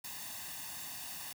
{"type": "noise with comb filter", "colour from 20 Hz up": "white", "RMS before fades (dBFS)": -44, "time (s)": [0.04, 1.33], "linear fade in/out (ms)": 5, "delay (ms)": 1.1, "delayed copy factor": 0.75, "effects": ["high-pass 80 Hz 12 dB/octave"]}